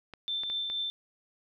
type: clicks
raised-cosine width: 0.3 ms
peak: -27 dBFS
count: 4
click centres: 0.137 / 0.435 / 0.5 / 0.7 s
type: tone with tremolo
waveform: sine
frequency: 3553 Hz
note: A7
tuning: 16 cents sharp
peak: -29 dBFS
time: 0.28-0.9 s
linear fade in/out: 0 ms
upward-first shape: triangle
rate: 4.3 Hz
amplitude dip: 35%
effects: none